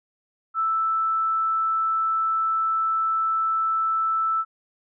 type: tone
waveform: sine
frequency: 1320 Hz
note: E6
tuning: 2 cents sharp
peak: -20 dBFS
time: 0.54-4.45 s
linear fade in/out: 50 ms
effects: none